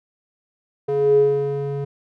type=tone with band-pass filter sweep; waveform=square; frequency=140.7 Hz; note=C#3; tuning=26 cents sharp; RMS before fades=-19 dBFS; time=0.88-1.85 s; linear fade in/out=10 ms; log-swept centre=490 to 290 Hz; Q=9; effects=none